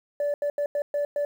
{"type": "tone bursts at uneven times", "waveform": "sine", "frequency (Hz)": 580, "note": "D5", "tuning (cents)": -22, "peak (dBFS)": -21, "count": 6, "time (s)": [[0.2, 0.34], [0.42, 0.5], [0.58, 0.66], [0.75, 0.82], [0.94, 1.05], [1.16, 1.25]], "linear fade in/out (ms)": 2, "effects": ["tanh soft clip ceiling -21 dBFS", "9-bit"]}